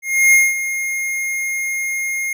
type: tone with ADSR envelope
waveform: square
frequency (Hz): 2136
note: C7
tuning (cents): +35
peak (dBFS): -8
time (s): 0.02-2.33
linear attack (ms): 310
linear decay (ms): 210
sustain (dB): -12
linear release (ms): 3
effects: none